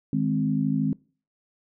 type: chord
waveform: sine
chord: Ab major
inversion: second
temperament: equal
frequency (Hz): 155.56 / 207.7 / 261.6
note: Eb3 / Ab3 / C4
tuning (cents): 0 / 0 / 0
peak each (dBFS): -26 / -26 / -25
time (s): 0.13-0.93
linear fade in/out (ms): 2
effects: noise-tail reverb RT60 0.4 s tail -23 dB re dry